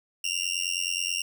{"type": "tone with amplitude modulation", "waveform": "20% pulse", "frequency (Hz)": 2794, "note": "F7", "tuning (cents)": 0, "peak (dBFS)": -18, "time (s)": [0.24, 1.22], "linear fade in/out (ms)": 5, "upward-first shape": "sine", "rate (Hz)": 89.3, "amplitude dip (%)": 100, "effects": []}